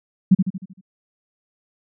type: tone with echo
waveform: sine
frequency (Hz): 188.3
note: F#3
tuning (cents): +31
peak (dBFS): -7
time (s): 0.31-0.35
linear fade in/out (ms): 10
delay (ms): 77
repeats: 6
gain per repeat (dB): -6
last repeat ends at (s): 0.812
effects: none

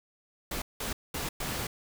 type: noise bursts at uneven times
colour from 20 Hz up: pink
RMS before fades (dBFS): -34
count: 4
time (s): 0.51-0.62 / 0.8-0.93 / 1.14-1.29 / 1.4-1.67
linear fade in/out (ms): 5
effects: none

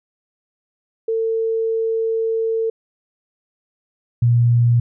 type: tone pair in turn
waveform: sine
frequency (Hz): 450 / 119.19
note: A4 / A#2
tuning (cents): +39 / +39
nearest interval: octave + major seventh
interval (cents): 2300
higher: first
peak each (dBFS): -17 / -11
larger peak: second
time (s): 1.08-2.7 / 4.22-4.8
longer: first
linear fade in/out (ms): 5
effects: none

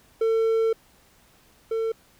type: tone pair in turn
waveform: triangle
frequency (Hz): 450 / 450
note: A4 / A4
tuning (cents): +39 / +39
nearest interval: unison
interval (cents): 0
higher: neither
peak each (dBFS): -17 / -21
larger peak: first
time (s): 0.21-0.73 / 1.71-1.92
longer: first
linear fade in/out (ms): 5
effects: pink hiss -58 dBFS RMS until 2.19 s

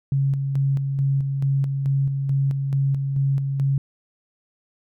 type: tone with tremolo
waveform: sine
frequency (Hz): 137.5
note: C#3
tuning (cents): -14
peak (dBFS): -17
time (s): 0.12-3.78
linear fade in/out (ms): 2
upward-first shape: square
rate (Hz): 2.3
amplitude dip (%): 40
effects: none

